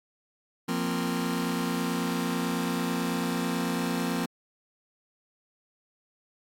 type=chord; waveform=sawtooth; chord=F suspended fourth; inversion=none; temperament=just; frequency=174.61 / 232.8 / 261.9 Hz; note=F3 / Bb3 / C4; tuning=0 / -2 / +2 cents; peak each=-27 dBFS; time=0.68-4.26 s; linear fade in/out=10 ms; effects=AAC 64 kbps